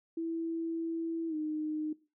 sine tone with pitch glide, 329.6 to 307.5 Hz, E4 to D#4, 0 to -20 cents, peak -32 dBFS, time 0.17-1.93 s, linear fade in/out 5 ms, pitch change -120 cents, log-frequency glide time 1.28-1.35 s, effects noise-tail reverb RT60 0.3 s tail -19 dB re dry

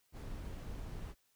brown noise, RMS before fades -44 dBFS, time 0.12-1.15 s, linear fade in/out 50 ms, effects white hiss -75 dBFS RMS until 1.35 s

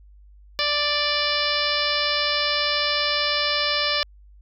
harmonic tone with a mistuned harmonic, 587.3 Hz, D5, in tune, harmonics 1 / 2 / 3 / 4 / 5 / 6 / 7 / 8 / 9, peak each -29 / -29 / -29 / -29 / -29 / -29 / -29 / -29 / -29 dBFS, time 0.59-4.03 s, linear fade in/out 0 ms, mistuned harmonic 8, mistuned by +17 cents, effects added 50 Hz sine -46 dBFS peak until 4.41 s

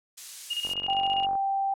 violet noise, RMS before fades -31 dBFS, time 0.17-0.74 s, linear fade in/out 10 ms
sine tone with tremolo, 2853 Hz, F7, 36 cents sharp, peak -26 dBFS, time 0.5-1.26 s, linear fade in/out 10 ms, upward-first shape square, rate 15 Hz, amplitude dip 65%
click train, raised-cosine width 1 ms, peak -28 dBFS, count 34, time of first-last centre 0.65-1.354 s, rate 46.9 Hz
sine tone, 784 Hz, G5, in tune, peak -24 dBFS, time 0.88-1.74 s, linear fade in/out 5 ms
effects low-pass 7000 Hz 12 dB/octave

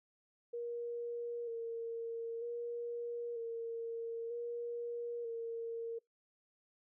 sine tone with vibrato, 467.2 Hz, A#4, 4 cents sharp, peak -38 dBFS, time 0.53-5.99 s, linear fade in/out 10 ms, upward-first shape square, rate 0.53 Hz, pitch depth 25 cents each way, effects noise-tail reverb RT60 0.2 s tail -26 dB re dry

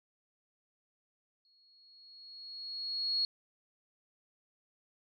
sine tone with exponential growth, 4320 Hz, C#8, 45 cents flat, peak -27 dBFS, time 1.45-3.25 s, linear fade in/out 1 ms, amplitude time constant 390 ms, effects none

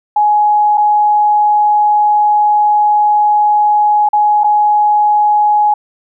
sine tone with dropouts, 838 Hz, G#5, 15 cents sharp, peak -7 dBFS, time 0.16-5.74 s, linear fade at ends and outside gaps 5 ms, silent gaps 0.774-0.778 / 4.089-4.131 / 4.436-4.442 s, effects none

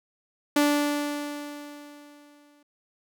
sawtooth tone with exponential decay, 291.9 Hz, D4, 10 cents flat, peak -14 dBFS, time 0.56-2.63 s, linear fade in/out 5 ms, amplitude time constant 450 ms, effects none

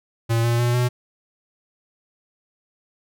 square tone with pitch steps, 115.3 / 117.93 / 120.61 / 123.36 Hz, A#2 / A#2 / B2 / B2, -19 / +21 / -41 / -2 cents, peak -18 dBFS, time 0.29-0.89 s, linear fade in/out 20 ms, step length 150 ms, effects none

